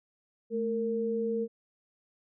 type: tone pair together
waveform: sine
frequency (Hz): 218.2 / 460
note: A3 / A#4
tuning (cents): -14 / -23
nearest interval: octave + minor second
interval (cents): 1291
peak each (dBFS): -33 / -29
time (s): 0.5-1.48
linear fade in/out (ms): 50
effects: none